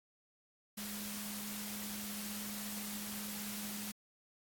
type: tone in noise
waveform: sine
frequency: 207.7 Hz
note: G#3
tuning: in tune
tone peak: -44 dBFS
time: 0.77-3.92 s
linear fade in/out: 10 ms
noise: white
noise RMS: -44 dBFS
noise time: 0.77-3.92 s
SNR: -3 dB
effects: AAC 64 kbps